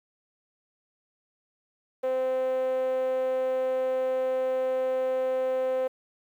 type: tone with band-pass filter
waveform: 5% pulse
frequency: 259 Hz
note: C4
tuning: 17 cents flat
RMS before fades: -27 dBFS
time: 2.03-5.88 s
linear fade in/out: 10 ms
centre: 520 Hz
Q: 7.1
effects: 10-bit